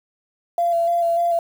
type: tone with vibrato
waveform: sine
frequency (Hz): 683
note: F5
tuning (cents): -39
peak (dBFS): -16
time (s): 0.58-1.39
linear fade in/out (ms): 2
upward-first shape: square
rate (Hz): 3.4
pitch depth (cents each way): 16
effects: 7-bit